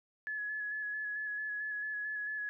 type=tone with vibrato; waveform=sine; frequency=1700 Hz; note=G#6; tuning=40 cents sharp; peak=-35 dBFS; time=0.27-2.49 s; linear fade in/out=0 ms; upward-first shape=square; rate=4.5 Hz; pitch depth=19 cents each way; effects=none